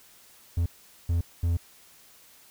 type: tone bursts at uneven times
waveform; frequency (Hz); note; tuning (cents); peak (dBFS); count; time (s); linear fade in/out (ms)
triangle; 85; F2; -46; -20; 3; 0.57-0.66 / 1.09-1.21 / 1.43-1.57; 5
effects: white hiss -55 dBFS RMS until 2.5 s